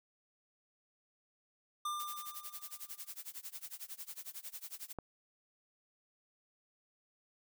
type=tone with exponential decay; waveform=square; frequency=1196 Hz; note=D6; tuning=31 cents sharp; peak=-35 dBFS; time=1.85-3.14 s; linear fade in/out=5 ms; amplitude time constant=280 ms
type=noise with tremolo; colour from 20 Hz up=blue; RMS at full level=-44 dBFS; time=1.99-4.93 s; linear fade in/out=10 ms; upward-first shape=sine; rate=11 Hz; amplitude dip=95%
type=click; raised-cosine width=1 ms; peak=-26 dBFS; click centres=4.987 s
effects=none